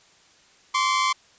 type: tone pair together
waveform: sawtooth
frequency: 1046.5 / 1145.9 Hz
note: C6 / D6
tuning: 0 / -43 cents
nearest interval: major second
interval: 157 cents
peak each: -18 / -20 dBFS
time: 0.74-1.13 s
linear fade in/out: 10 ms
effects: white hiss -56 dBFS RMS until 1.38 s + resampled to 16000 Hz